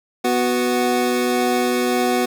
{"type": "tone pair together", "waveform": "25% pulse", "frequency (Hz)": [246.9, 369.5], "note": ["B3", "F#4"], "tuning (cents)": [0, -2], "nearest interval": "perfect fifth", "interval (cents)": 698, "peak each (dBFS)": -16, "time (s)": [0.24, 2.26], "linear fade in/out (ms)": 10, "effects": []}